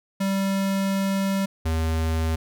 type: tone pair in turn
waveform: square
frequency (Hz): 194.8 / 80.57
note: G3 / E2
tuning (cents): -11 / -39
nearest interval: octave + minor third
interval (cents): 1528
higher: first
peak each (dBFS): -22 / -22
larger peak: neither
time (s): 0.2-1.46 / 1.65-2.36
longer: first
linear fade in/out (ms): 10
effects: none